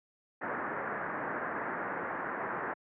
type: low-pass noise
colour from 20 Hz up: white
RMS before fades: -36 dBFS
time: 0.41-2.74 s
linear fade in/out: 10 ms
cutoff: 1800 Hz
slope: 48 dB/octave
effects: high-pass 200 Hz 12 dB/octave